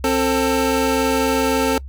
25% pulse tone pair together, 264.8 / 445.6 Hz, C4 / A4, +21 / +22 cents, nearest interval major sixth, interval 901 cents, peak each -15 dBFS, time 0.04-1.78 s, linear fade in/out 2 ms, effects noise-tail reverb RT60 0.1 s tail -24 dB re dry + added 67 Hz sine -30 dBFS peak until 1.88 s

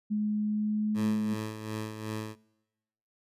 sine tone with pitch glide, 210.8 to 214.1 Hz, G#3 to A3, +26 to -47 cents, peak -26 dBFS, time 0.1-1.35 s, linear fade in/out 20 ms, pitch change +27 cents, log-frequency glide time 0.41-1.16 s
15% pulse tone with tremolo, 108.6 Hz, A2, 22 cents flat, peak -26 dBFS, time 0.94-2.36 s, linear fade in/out 50 ms, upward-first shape sine, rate 2.7 Hz, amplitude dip 55%
effects noise-tail reverb RT60 1.0 s tail -22 dB re dry + resampled to 32000 Hz

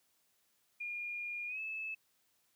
sine tone with pitch glide, 2421 to 2610 Hz, D#7 to E7, -48 to -18 cents, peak -38 dBFS, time 0.8-1.95 s, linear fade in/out 10 ms, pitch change +130 cents, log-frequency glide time 1.47-1.6 s, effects white hiss -75 dBFS RMS until 2.55 s + high-pass 60 Hz 12 dB/octave

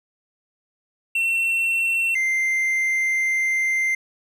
triangle tone pair in turn, 2707 / 2088 Hz, E7 / C7, +45 / -4 cents, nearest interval major third, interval 449 cents, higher first, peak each -17 dBFS, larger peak neither, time 1.15-2.15 / 2.15-3.95 s, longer second, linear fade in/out 5 ms, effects none

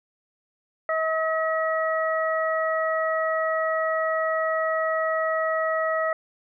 harmonic tone, 640 Hz, D#5, 49 cents sharp, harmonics 1 / 2 / 3, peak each -24 / -27 / -29 dBFS, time 0.89-6.13 s, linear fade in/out 2 ms, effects none

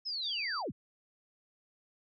sine linear sweep, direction down, 5300 to 49.02 Hz, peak -34 dBFS, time 0.05-0.72 s, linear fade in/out 20 ms
sine tone, 4651 Hz, D8, 18 cents flat, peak -37 dBFS, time 0.21-0.63 s, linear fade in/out 50 ms
effects none

